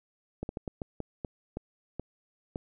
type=slowing click train; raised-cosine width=2 ms; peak=-21 dBFS; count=10; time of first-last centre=0.43-2.559 s; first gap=61 ms; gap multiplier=1.32; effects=none